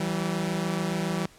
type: tone pair together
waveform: sawtooth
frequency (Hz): 164.69 / 191.8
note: E3 / G3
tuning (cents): -1 / -37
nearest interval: minor third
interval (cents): 264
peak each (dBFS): -25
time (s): 0-1.26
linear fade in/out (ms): 5
effects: pink hiss -54 dBFS RMS until 1.38 s + low-pass 11000 Hz 12 dB/octave